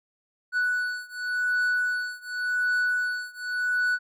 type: beating tone pair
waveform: triangle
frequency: 1480 / 1480.89 Hz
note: F#6 / F#6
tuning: 0 / +1 cents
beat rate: 0.89 Hz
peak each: -25 / -26 dBFS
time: 0.52-3.99 s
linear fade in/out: 50 ms
effects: none